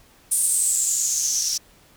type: noise with band-pass filter sweep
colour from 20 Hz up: blue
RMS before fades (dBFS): -22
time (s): 0.31-1.58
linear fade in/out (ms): 10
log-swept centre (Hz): 9300 to 5500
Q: 7.9
effects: pink hiss -54 dBFS RMS until 1.96 s